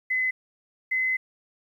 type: tone pair in turn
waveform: sine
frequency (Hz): 2029 / 2040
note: B6 / C7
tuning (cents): +46 / -44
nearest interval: unison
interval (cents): 10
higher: second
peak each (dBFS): -22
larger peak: neither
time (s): 0.1-0.31 / 0.91-1.17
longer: second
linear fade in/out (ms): 10
effects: 10-bit